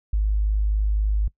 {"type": "tone", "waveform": "sine", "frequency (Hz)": 51.91, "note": "G#1", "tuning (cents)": 0, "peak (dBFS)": -18, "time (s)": [0.13, 1.28], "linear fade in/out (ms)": 5, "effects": ["noise-tail reverb RT60 0.1 s tail -21 dB re dry"]}